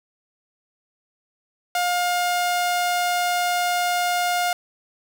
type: tone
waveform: sawtooth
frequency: 710 Hz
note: F5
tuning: 28 cents sharp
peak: -16 dBFS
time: 1.75-4.53 s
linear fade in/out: 2 ms
effects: none